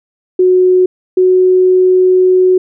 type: tone pair in turn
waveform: sine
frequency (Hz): 367.2 / 369.1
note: F#4 / F#4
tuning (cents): -13 / -4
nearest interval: unison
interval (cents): 9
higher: second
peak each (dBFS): -5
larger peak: neither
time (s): 0.39-0.86 / 1.17-2.58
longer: second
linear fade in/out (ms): 5
effects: none